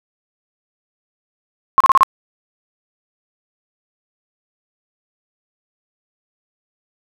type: tone bursts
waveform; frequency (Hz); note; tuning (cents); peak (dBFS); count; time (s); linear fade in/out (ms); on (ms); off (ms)
sine; 1074; C6; +45; -6; 5; 1.78-2.032; 0; 24; 33
effects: none